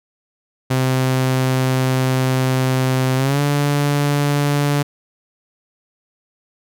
sawtooth tone with pitch glide, 130 to 144.24 Hz, C3 to D3, -11 to -31 cents, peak -11 dBFS, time 0.7-4.83 s, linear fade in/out 10 ms, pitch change +180 cents, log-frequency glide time 3.16-3.4 s, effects none

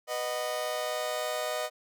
sawtooth chord, B major, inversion none, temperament just, 493.9 / 617.4 / 740.8 Hz, B4 / D#5 / F#5, 0 / -14 / +2 cents, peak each -33 / -28 / -34 dBFS, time 0.07-1.7 s, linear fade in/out 50 ms, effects none

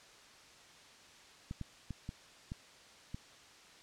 clicks, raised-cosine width 5 ms, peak -28 dBFS, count 6, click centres 1.511 / 1.613 / 1.907 / 2.091 / 2.519 / 3.145 s, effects white hiss -58 dBFS RMS until 3.82 s + low-pass 6000 Hz 12 dB/octave

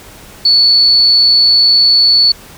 sine tone, 4441 Hz, C#8, 2 cents sharp, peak -5 dBFS, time 0.45-2.32 s, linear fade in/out 5 ms, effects pink hiss -36 dBFS RMS until 2.57 s

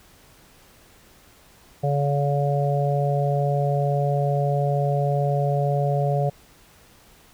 harmonic tone, 142.2 Hz, C#3, 45 cents sharp, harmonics 1 / 3 / 4 / 5, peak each -21 / -29 / -26 / -27 dBFS, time 1.83-6.3 s, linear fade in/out 10 ms, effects pink hiss -53 dBFS RMS until 7.33 s

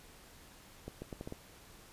accelerating click train, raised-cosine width 2 ms, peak -28 dBFS, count 6, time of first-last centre 0.88-1.324 s, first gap 140 ms, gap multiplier 0.77, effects pink hiss -57 dBFS RMS until 1.92 s + resampled to 32000 Hz

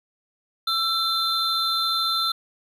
triangle tone cluster, 1339 / 3579 / 4091 Hz, E6 / A7 / C8, +27 / +29 / -40 cents, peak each -24 dBFS, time 0.67-2.32 s, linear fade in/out 5 ms, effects none

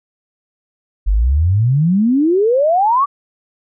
sine exponential sweep, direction up, 45 to 1174.7 Hz, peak -10 dBFS, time 1.06-3.06 s, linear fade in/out 20 ms, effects none

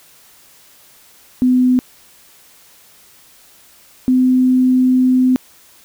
sine tone pair in turn, 252.4 / 255.3 Hz, B3 / C4, +38 / -42 cents, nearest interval unison, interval 20 cents, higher second, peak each -9 dBFS, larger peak neither, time 1.42-1.79 / 4.08-5.36 s, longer second, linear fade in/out 0 ms, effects white hiss -47 dBFS RMS until 5.84 s

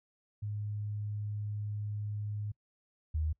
sine tone pair in turn, 104.4 / 77.94 Hz, G#2 / D#2, +10 / +4 cents, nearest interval perfect fourth, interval 506 cents, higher first, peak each -34 / -29 dBFS, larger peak second, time 0.42-2.52 / 3.14-3.33 s, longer first, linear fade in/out 10 ms, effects noise-tail reverb RT60 0.1 s tail -26 dB re dry

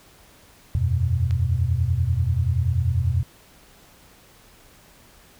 sine chord, E suspended second, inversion none, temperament just, 82.41 / 92.71 / 123.61 Hz, E2 / F#2 / B2, 0 / +4 / +2 cents, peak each -23 dBFS, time 0.75-3.23 s, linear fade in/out 0 ms
click, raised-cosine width 0.2 ms, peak -21 dBFS, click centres 1.309 s
effects pink hiss -52 dBFS RMS until 5.39 s

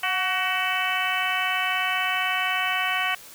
harmonic tone with a mistuned harmonic, 376 Hz, F#4, 28 cents sharp, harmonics 2 / 3 / 4 / 5 / 6 / 7 / 8, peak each -30 / -30 / -30 / -30 / -30 / -30 / -30 dBFS, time 0.03-3.15 s, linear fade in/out 5 ms, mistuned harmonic 2, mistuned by -43 cents, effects white hiss -45 dBFS RMS until 3.34 s

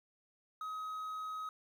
triangle tone with quantisation, 1267 Hz, D#6, 31 cents sharp, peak -37 dBFS, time 0.61-1.49 s, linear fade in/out 2 ms, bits 11, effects none

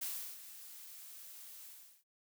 blue noise with ADSR envelope, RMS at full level -39 dBFS, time 0.01-2.04 s, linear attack 11 ms, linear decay 350 ms, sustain -13 dB, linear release 390 ms, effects none

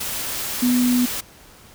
sine tone in noise, 246.9 Hz, B3, in tune, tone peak -15 dBFS, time 0.62-1.06 s, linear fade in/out 10 ms, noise white, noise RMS -27 dBFS, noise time 0-1.21 s, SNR +9 dB, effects pink hiss -47 dBFS RMS until 1.74 s

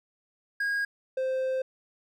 triangle tone pair in turn, 1635 / 521.9 Hz, G#6 / C5, -28 / -4 cents, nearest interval octave + minor sixth, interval 1976 cents, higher first, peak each -24 dBFS, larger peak neither, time 0.6-0.85 / 1.17-1.62 s, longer second, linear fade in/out 5 ms, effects none

